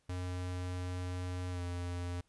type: tone with pitch glide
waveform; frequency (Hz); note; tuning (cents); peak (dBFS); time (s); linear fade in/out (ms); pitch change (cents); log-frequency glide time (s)
square; 90.4 to 88.23; F#2 to F2; -40 to +18; -37; 0.09-2.21; 5; -42; 1.49-1.62
effects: pink hiss -75 dBFS RMS until 2.28 s + resampled to 24000 Hz